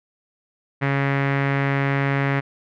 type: tone with low-pass filter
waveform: sawtooth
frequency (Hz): 138.59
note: C#3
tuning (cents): 0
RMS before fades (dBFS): -21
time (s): 0.81-2.41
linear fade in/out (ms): 20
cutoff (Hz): 2000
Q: 3.3
effects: none